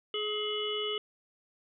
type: harmonic tone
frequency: 422.8 Hz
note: G#4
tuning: 31 cents sharp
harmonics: 1 / 3 / 5 / 7 / 8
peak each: -34 / -41 / -43 / -34 / -42 dBFS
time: 0.14-0.98 s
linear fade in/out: 2 ms
effects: none